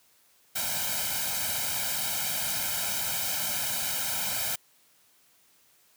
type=noise with comb filter; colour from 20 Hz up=white; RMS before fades=-30 dBFS; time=0.55-4.56 s; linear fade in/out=10 ms; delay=1.3 ms; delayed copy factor=+1; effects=white hiss -63 dBFS RMS until 5.96 s + high-pass 80 Hz 12 dB/octave